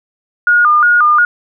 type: tone with vibrato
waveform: sine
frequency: 1318.5 Hz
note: E6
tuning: in tune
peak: -6 dBFS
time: 0.47-1.25 s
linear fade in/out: 2 ms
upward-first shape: square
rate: 2.8 Hz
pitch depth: 150 cents each way
effects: none